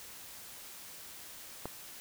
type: click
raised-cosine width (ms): 1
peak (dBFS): -23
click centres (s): 1.656
effects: white hiss -49 dBFS RMS until 2 s